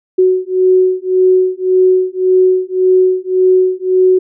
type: beating tone pair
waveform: sine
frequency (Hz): 370 / 371.8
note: F#4 / F#4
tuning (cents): 0 / +8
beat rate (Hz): 1.8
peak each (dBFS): -11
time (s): 0.18-4.19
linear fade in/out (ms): 10
effects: none